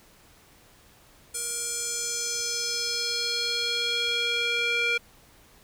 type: tone with band-pass filter sweep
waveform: square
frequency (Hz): 472.1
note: A#4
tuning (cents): +22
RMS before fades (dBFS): -28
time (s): 1.34-4.98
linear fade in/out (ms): 10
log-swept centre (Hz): 8900 to 2400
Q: 2.8
effects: pink hiss -56 dBFS RMS until 5.63 s